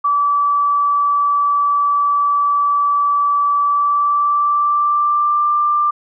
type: tone with pitch glide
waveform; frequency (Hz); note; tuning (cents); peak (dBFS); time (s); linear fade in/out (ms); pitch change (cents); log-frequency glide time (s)
sine; 1154 to 1186.4; D6 to D6; -31 to +17; -12; 0.04-5.91; 10; +48; 3.63-5.51
effects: none